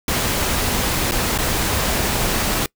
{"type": "noise with dropouts", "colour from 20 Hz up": "pink", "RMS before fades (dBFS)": -20, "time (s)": [0.08, 2.66], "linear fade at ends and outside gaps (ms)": 2, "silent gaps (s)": [[1.112, 1.119], [1.378, 1.386]], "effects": ["noise-tail reverb RT60 0.1 s tail -24 dB re dry"]}